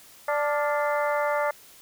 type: harmonic tone with a mistuned harmonic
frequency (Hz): 293.7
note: D4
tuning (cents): 0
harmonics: 2 / 3 / 4 / 5 / 6 / 7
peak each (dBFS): -25 / -29 / -31 / -33 / -35 / -36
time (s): 0.28-1.51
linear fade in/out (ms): 5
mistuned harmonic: 5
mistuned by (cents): -70
effects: white hiss -51 dBFS RMS until 1.81 s